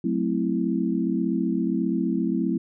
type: chord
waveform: sine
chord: F# half-diminished seventh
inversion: none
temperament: equal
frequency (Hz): 185 / 220 / 261.6 / 329.6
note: F#3 / A3 / C4 / E4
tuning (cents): 0 / 0 / 0 / 0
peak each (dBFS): -27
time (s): 0.04-2.58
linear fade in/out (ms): 5
effects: none